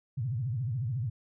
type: tone with vibrato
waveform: sine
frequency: 121.5 Hz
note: B2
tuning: 28 cents flat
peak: -29 dBFS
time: 0.17-1.1 s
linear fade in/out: 10 ms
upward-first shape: sine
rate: 14 Hz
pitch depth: 250 cents each way
effects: none